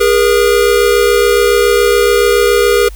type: tone pair together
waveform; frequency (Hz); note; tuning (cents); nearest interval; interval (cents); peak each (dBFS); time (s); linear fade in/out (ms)
square; 409.9 / 477; G#4 / A#4; -23 / +40; minor third; 263; -11; 0-2.89; 10
effects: added 50 Hz sine -26 dBFS peak until 2.95 s + white hiss -42 dBFS RMS until 2.95 s